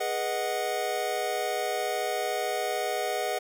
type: chord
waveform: square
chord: G# minor seventh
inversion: none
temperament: equal with one note detuned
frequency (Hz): 415.3 / 489.1 / 622.3 / 740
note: G#4 / B4 / D#5 / F#5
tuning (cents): 0 / -17 / 0 / 0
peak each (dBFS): -35 / -35 / -34 / -32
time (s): 0-3.39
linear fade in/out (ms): 10
effects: none